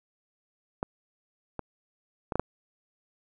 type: clicks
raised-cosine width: 1 ms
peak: -15 / -19 / -17 / -12 / -10 dBFS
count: 5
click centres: 0.829 / 1.593 / 2.322 / 2.356 / 2.396 s
effects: none